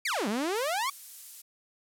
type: exponential two-way sweep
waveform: sawtooth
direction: down then up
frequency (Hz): 2489 to 194 to 1159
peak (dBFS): -24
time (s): 0.05-0.9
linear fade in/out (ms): 5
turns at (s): 0.28
type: noise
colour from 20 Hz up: violet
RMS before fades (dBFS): -41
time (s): 0.55-1.42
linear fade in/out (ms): 10
effects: low-pass 12000 Hz 12 dB/octave